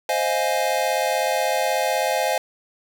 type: chord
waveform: square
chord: F minor seventh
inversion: second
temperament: equal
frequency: 523.3 / 622.3 / 698.5 / 830.6 Hz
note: C5 / Eb5 / F5 / Ab5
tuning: 0 / 0 / 0 / 0 cents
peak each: -26 dBFS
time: 0.09-2.38 s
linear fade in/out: 2 ms
effects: none

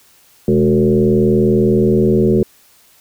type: tone with frequency modulation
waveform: sine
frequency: 290 Hz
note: D4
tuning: 22 cents flat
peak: -9 dBFS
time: 0.48-2.43 s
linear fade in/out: 2 ms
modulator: 80.2 Hz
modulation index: 2.1
effects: white hiss -50 dBFS RMS until 3 s

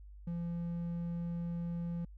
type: tone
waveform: triangle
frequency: 170.9 Hz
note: F3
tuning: 37 cents flat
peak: -33 dBFS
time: 0.27-2.05 s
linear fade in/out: 5 ms
effects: added 50 Hz sine -49 dBFS peak until 2.17 s

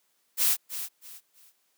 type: noise with echo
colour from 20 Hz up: blue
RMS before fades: -23 dBFS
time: 0.37-0.57 s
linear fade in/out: 50 ms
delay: 320 ms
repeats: 3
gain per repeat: -11 dB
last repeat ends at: 1.53 s
effects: white hiss -71 dBFS RMS until 1.77 s + high-pass 200 Hz 12 dB/octave

